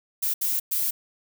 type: noise bursts at uneven times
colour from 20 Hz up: violet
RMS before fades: -25 dBFS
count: 3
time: 0.22-0.34 / 0.41-0.6 / 0.71-0.91 s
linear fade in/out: 10 ms
effects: none